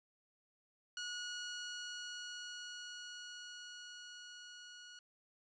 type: tone with level ramp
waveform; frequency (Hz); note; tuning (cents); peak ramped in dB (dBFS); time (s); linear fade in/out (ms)
15% pulse; 1453; F#6; -32; -34 to -46; 0.97-4.99; 2
effects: resampled to 16000 Hz